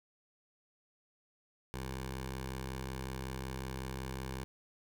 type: tone with notch filter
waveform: 10% pulse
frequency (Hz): 65.41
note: C2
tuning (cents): 0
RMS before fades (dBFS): -41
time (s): 1.74-4.44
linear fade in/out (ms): 0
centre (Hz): 260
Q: 1.8
effects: none